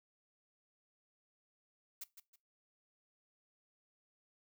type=noise with echo; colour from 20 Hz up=blue; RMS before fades=-45 dBFS; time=2.01-2.04 s; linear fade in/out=5 ms; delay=160 ms; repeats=2; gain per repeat=-10 dB; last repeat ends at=2.36 s; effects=noise-tail reverb RT60 0.2 s tail -19 dB re dry